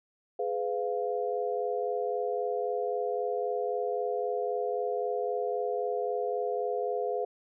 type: chord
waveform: sine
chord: F diminished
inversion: first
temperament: just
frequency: 419.1 / 502.9 / 698.5 Hz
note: Ab4 / Cb5 / F5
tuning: +16 / +31 / 0 cents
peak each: -32 / -32 / -34 dBFS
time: 0.39-7.25 s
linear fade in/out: 5 ms
effects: none